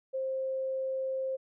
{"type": "tone", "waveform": "sine", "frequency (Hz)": 528, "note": "C5", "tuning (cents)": 16, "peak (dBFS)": -30, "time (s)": [0.13, 1.37], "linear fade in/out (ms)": 20, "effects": []}